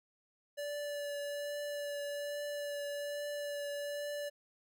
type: tone with vibrato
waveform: square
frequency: 579 Hz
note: D5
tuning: 25 cents flat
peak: -38 dBFS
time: 0.57-4.3 s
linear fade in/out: 20 ms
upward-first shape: triangle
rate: 1.2 Hz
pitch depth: 15 cents each way
effects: none